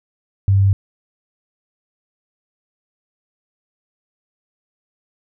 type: tone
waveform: sine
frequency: 98 Hz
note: G2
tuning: in tune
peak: -10 dBFS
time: 0.48-0.73 s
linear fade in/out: 0 ms
effects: none